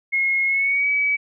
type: tone with pitch glide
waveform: sine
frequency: 2160 to 2281 Hz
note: C#7 to C#7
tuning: -45 to +49 cents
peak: -17 dBFS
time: 0.12-1.17 s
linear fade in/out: 20 ms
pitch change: +94 cents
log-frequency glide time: 0.46-0.89 s
effects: none